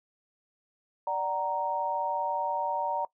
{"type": "chord", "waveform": "sine", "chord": "D augmented", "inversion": "none", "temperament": "equal with one note detuned", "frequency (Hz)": [587.3, 752.9, 932.3], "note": ["D5", "F#5", "A#5"], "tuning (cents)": [0, 30, 0], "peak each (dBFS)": [-34, -34, -29], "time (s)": [1.07, 3.05], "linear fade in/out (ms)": 2, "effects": ["noise-tail reverb RT60 0.1 s tail -20 dB re dry"]}